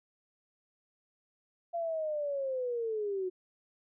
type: linear sweep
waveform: sine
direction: down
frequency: 688 to 362.1 Hz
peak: -31 dBFS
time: 1.73-3.3 s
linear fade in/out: 20 ms
effects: none